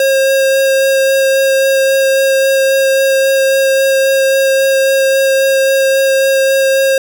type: tone with vibrato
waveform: square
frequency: 538 Hz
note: C5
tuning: 48 cents sharp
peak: -9 dBFS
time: 0-6.98 s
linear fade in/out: 2 ms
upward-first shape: sine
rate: 3.7 Hz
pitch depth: 8 cents each way
effects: none